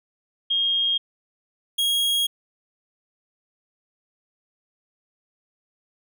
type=tone pair in turn; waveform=sine / 45% pulse; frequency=3241 / 3284 Hz; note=G#7 / G#7; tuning=-43 / -20 cents; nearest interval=unison; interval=23 cents; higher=second; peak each=-19 dBFS; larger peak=neither; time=0.5-0.98 / 1.78-2.27 s; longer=second; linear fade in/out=10 ms; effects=none